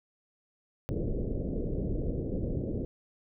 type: low-pass noise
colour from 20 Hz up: pink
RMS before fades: -32 dBFS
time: 0.89-2.85 s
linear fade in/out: 0 ms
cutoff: 540 Hz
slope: 48 dB/octave
effects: none